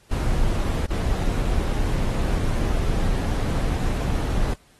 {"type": "noise with dropouts", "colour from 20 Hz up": "brown", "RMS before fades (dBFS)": -22, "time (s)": [0.11, 4.54], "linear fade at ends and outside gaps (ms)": 5, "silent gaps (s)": [0.863, 0.903], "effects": ["pink hiss -57 dBFS RMS until 4.79 s", "AAC 32 kbps"]}